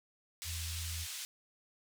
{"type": "band-pass noise", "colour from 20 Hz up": "pink", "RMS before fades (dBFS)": -43, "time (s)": [0.42, 1.25], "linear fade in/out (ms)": 0, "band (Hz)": [3100, 12000], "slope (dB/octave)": 12}
{"type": "tone with vibrato", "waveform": "sine", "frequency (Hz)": 82.7, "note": "E2", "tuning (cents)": 6, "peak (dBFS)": -39, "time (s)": [0.44, 1.07], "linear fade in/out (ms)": 50, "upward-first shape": "sine", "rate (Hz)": 3.3, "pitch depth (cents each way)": 14}
{"effects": []}